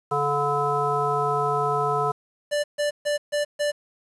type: harmonic tone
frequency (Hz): 144.3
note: D3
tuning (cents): -30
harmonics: 1 / 3 / 5 / 7 / 9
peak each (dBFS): -31 / -26 / -27 / -27 / -26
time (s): 0.11-2.12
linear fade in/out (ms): 10
type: tone bursts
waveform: square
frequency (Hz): 587.3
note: D5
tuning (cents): 0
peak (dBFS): -22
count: 5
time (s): 2.51-3.72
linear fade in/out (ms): 20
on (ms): 130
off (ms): 140
effects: resampled to 24000 Hz + 8-bit